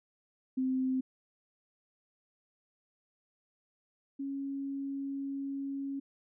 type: tone pair in turn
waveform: sine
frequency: 260 / 275.7 Hz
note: C4 / C#4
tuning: -11 / -9 cents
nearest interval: minor second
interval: 102 cents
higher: second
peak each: -28 / -34 dBFS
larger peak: first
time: 0.57-1.01 / 4.19-6 s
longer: second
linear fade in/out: 10 ms
effects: none